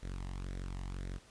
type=tone with flanger; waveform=sawtooth; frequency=46 Hz; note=F#1; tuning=9 cents flat; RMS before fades=-41 dBFS; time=0.02-1.19 s; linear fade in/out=20 ms; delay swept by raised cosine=0.51 to 1.05 ms; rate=1.9 Hz; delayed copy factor=+0.7; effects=pink hiss -61 dBFS RMS until 1.3 s + resampled to 22050 Hz